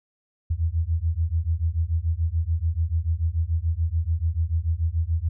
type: beating tone pair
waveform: sine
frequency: 79 / 85.9 Hz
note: D#2 / F2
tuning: +27 / -28 cents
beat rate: 6.9 Hz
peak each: -24 dBFS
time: 0.5-5.29 s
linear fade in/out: 10 ms
effects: none